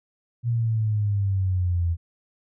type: exponential sweep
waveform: sine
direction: down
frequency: 120 to 83.3 Hz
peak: -20 dBFS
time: 0.43-1.97 s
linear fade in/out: 50 ms
effects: none